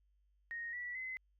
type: tone with pitch steps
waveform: sine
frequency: 1864.7 / 1951.8 / 2043 Hz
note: A#6 / B6 / C7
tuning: 0 / -21 / -42 cents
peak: -40 dBFS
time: 0.51-1.17 s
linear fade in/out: 0 ms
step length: 220 ms
effects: added 50 Hz sine -70 dBFS peak until 1.39 s